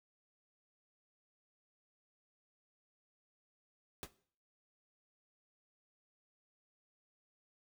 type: noise with exponential decay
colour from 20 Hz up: pink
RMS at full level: -40 dBFS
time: 4.03-4.11 s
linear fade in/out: 0 ms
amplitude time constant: 16 ms
effects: noise-tail reverb RT60 0.5 s tail -17 dB re dry